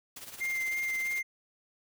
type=noise with tremolo; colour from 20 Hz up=white; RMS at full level=-43 dBFS; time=0.16-1.21 s; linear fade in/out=5 ms; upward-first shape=sine; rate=18 Hz; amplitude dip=65%
type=tone with vibrato; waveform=triangle; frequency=2099 Hz; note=C7; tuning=5 cents sharp; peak=-28 dBFS; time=0.4-1.23 s; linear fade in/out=20 ms; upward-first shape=sine; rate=3.1 Hz; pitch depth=14 cents each way
effects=none